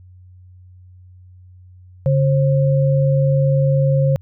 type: tone pair together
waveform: sine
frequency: 141.17 / 533 Hz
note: C#3 / C5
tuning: +32 / +32 cents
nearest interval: octave + major seventh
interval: 2300 cents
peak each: -13 / -19 dBFS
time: 2.06-4.16 s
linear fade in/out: 0 ms
effects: added 91 Hz sine -41 dBFS peak until 4.21 s